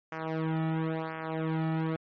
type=tone with flanger; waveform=sawtooth; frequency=160.2 Hz; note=E3; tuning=49 cents flat; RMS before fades=-31 dBFS; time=0.12-1.96 s; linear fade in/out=2 ms; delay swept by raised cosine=0.24 to 1.94 ms; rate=0.96 Hz; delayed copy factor=-0.95; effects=low-pass 2000 Hz 12 dB/octave + MP3 32 kbps